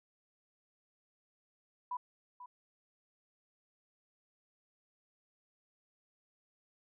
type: tone with echo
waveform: sine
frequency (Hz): 987.8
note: B5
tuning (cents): 0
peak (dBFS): -35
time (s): 1.91-1.97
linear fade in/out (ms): 5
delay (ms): 490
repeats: 1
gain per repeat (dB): -12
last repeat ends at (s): 2.46
effects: none